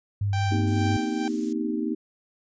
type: tone with vibrato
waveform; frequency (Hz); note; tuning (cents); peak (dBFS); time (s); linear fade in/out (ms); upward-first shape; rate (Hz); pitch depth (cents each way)
sine; 100.3; G2; +40; -22; 0.21-0.97; 5; square; 5.9; 18
type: tone with tremolo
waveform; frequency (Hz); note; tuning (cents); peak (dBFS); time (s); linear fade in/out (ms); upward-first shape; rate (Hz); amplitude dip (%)
sawtooth; 784; G5; 0; -24; 0.33-1.28; 2; sine; 2.2; 65
type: chord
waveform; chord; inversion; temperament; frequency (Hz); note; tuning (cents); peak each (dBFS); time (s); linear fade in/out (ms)
sine; C minor seventh; third; equal with one note detuned; 233.1 / 255.8 / 311.1 / 392; Bb3 / C4 / Eb4 / G4; 0 / -39 / 0 / 0; -29 / -32 / -28 / -34; 0.51-1.95; 10
type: noise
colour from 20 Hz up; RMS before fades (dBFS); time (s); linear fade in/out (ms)
violet; -38; 0.67-1.53; 5
effects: resampled to 16000 Hz